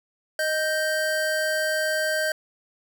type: tone pair together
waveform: square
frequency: 622.3 / 1564.9 Hz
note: D#5 / G6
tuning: 0 / -3 cents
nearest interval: octave + major third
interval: 1597 cents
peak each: -26 dBFS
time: 0.39-2.32 s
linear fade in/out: 2 ms
effects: none